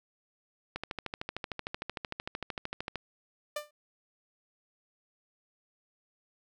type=click train; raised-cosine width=0.3 ms; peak=-19 dBFS; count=30; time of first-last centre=0.76-2.957 s; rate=13.2 Hz
type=tone with exponential decay; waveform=sawtooth; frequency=595 Hz; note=D5; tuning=22 cents sharp; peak=-27 dBFS; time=3.56-3.71 s; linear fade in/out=5 ms; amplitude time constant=32 ms
effects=none